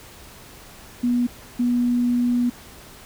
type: tone bursts at uneven times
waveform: sine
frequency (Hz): 243.1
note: B3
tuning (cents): -27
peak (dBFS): -17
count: 2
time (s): 1.03-1.27 / 1.59-2.5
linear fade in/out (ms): 10
effects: pink hiss -44 dBFS RMS until 3.05 s

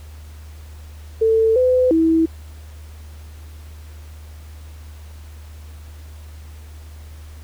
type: tone with pitch steps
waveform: sine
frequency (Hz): 445.9 / 507 / 325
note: A4 / B4 / E4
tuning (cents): +23 / +45 / -24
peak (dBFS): -12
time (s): 1.21-2.26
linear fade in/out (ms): 10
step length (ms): 350
effects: added 76 Hz sine -35 dBFS peak until 7.43 s + pink hiss -49 dBFS RMS until 7.43 s

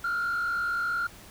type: tone with frequency modulation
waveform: sine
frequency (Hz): 1396.9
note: F6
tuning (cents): 0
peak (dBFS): -24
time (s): 0.04-1.07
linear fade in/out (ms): 5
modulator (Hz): 49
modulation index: 0.8
effects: tanh soft clip ceiling -24 dBFS + pink hiss -49 dBFS RMS until 1.3 s

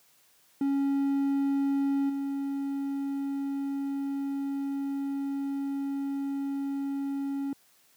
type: tone with level steps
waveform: triangle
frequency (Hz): 277.2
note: C#4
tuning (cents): 0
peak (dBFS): -22 / -27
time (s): 0.61-7.53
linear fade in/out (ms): 2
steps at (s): 2.09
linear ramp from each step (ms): 10
effects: white hiss -63 dBFS RMS until 7.96 s + high-pass 100 Hz 12 dB/octave

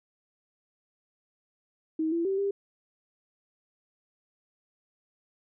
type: tone with pitch steps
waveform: sine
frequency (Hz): 317.2 / 336.4 / 387.4 / 398.3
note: D#4 / E4 / G4 / G4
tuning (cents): +33 / +35 / -20 / +28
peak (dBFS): -25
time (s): 1.99-2.51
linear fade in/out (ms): 5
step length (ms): 130
effects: none

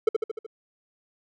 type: tone with echo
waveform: triangle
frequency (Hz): 440.4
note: A4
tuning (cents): +2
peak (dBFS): -13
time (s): 0.07-0.09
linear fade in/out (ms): 5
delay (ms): 75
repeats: 5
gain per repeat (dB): -4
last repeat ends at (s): 0.465
effects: none

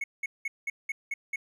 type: tone bursts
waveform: triangle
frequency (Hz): 2197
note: C#7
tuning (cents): -16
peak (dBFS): -27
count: 7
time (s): 0.01-1.36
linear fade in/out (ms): 5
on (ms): 30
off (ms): 190
effects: none

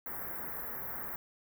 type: band-stop noise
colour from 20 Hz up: white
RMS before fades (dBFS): -40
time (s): 0.06-1.16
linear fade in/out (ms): 2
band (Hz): 1900 to 13000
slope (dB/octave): 48
effects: none

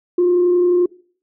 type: tone with frequency modulation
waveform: sine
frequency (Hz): 354.9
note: F4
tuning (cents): +28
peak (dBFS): -10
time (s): 0.18-0.86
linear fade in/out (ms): 5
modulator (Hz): 31.4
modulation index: 0.21
effects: noise-tail reverb RT60 0.5 s tail -22 dB re dry + tanh soft clip ceiling -8 dBFS

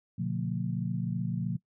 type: tone cluster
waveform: sine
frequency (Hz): 121.9 / 145.2 / 177.8 / 225.2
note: B2 / D3 / F3 / A3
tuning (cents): -22 / -19 / +31 / +40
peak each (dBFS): -34 / -36 / -32 / -38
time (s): 0.18-1.57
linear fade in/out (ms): 10
effects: noise-tail reverb RT60 0.1 s tail -21 dB re dry

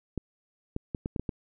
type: clicks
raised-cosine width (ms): 3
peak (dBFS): -18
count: 7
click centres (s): 0.177 / 0.764 / 0.948 / 1.059 / 1.162 / 1.196 / 1.292
effects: none

